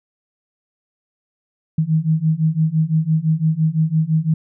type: beating tone pair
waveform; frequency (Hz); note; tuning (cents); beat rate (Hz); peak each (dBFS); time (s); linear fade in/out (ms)
sine; 155.56 / 161.46; D#3 / E3; 0 / -36; 5.9; -18 / -17; 1.78-4.34; 5
effects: none